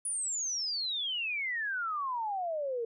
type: exponential sweep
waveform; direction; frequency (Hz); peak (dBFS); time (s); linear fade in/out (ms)
sine; down; 9956 to 450.4; -31; 0.05-2.85; 5
effects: none